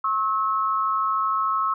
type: tone pair together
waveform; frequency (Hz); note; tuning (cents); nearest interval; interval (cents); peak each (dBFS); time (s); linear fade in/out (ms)
sine; 1083.8 / 1297; C#6 / E6; -39 / -28; minor third; 311; -23; 0.04-1.74; 5
effects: none